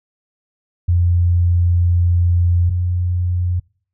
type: tone pair in turn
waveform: sine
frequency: 87.31 / 88.99 Hz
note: F2 / F2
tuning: 0 / +33 cents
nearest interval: unison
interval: 33 cents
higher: second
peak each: -11 / -15 dBFS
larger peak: first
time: 0.88-2.7 / 2.7-3.6 s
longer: first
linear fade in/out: 10 ms
effects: noise-tail reverb RT60 0.5 s tail -26 dB re dry

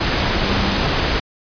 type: tone in noise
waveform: sine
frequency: 196 Hz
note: G3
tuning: in tune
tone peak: -23 dBFS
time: 0.43-0.77 s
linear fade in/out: 10 ms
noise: pink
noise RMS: -18 dBFS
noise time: 0-1.2 s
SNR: -8 dB
effects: resampled to 11025 Hz

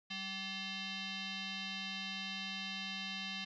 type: tone with frequency modulation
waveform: sine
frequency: 193.7 Hz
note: G3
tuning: 20 cents flat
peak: -39 dBFS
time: 0.1-3.45 s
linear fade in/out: 10 ms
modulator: 963 Hz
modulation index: 4.3
effects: none

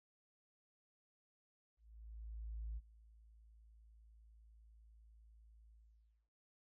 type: tone with ADSR envelope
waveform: sine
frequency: 55 Hz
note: A1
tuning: in tune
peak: -40 dBFS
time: 1.77-6.3 s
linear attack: 1000 ms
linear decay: 36 ms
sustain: -21 dB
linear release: 580 ms
effects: tanh soft clip ceiling -38 dBFS

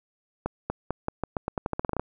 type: accelerating click train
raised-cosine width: 1 ms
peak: -13 dBFS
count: 16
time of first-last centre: 0.46-1.996 s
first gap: 240 ms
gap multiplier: 0.86
effects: none

